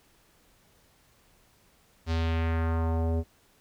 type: tone with low-pass filter sweep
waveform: square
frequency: 82 Hz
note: E2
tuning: 9 cents flat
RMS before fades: -27 dBFS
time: 2.06-3.24 s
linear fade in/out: 50 ms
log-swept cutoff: 5000 to 470 Hz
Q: 1.6
effects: pink hiss -63 dBFS RMS until 3.6 s